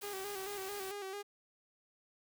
white noise, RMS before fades -48 dBFS, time 0.01-0.92 s, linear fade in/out 10 ms
sawtooth tone with vibrato, 395 Hz, G4, 13 cents sharp, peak -37 dBFS, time 0.02-1.23 s, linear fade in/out 20 ms, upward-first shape square, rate 4.5 Hz, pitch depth 55 cents each way
effects none

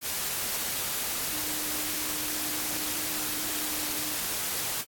sine tone in noise, 304.4 Hz, D#4, 38 cents flat, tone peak -42 dBFS, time 1.29-4.18 s, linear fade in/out 50 ms, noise white, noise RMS -31 dBFS, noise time 0.01-4.85 s, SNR -14 dB, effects AAC 64 kbps

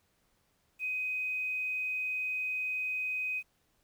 sine tone with quantisation, 2511 Hz, D#7, 15 cents sharp, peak -31 dBFS, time 0.79-3.43 s, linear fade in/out 50 ms, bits 10, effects pink hiss -73 dBFS RMS until 3.83 s

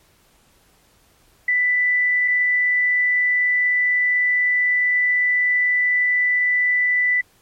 sine tone pair in turn, 1984 / 1984 Hz, B6 / B6, +7 / +7 cents, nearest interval unison, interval 0 cents, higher neither, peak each -15 dBFS, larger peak neither, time 1.48-2.28 / 2.28-7.21 s, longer second, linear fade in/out 5 ms, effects pink hiss -57 dBFS RMS until 7.41 s + MP3 64 kbps

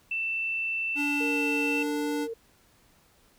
sine tone, 2669 Hz, E7, 21 cents sharp, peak -27 dBFS, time 0.11-1.83 s, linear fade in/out 5 ms
square tone with pitch glide, 288.4 to 293.4 Hz, D4 to D4, -31 to -2 cents, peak -29 dBFS, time 0.95-2.28 s, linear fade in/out 50 ms, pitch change +29 cents, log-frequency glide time 1.75-1.88 s
sine tone with vibrato, 458.5 Hz, A#4, 29 cents flat, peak -32 dBFS, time 1.2-2.34 s, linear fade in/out 10 ms, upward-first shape sine, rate 2.3 Hz, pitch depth 20 cents each way
effects pink hiss -62 dBFS RMS until 3.38 s

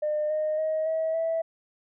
sine tone with pitch steps, 604 / 616.3 / 628.9 / 641.8 / 654.9 Hz, D5 / D#5 / D#5 / E5 / E5, +48 / -17 / +18 / -46 / -11 cents, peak -23 dBFS, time 0.02-1.42 s, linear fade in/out 10 ms, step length 280 ms, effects tanh soft clip ceiling -20 dBFS

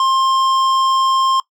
sine tone with hard clipping, 1059 Hz, C6, 21 cents sharp, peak -14 dBFS, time 0-1.4 s, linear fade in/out 2 ms, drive 11 dB, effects noise-tail reverb RT60 0.1 s tail -21 dB re dry

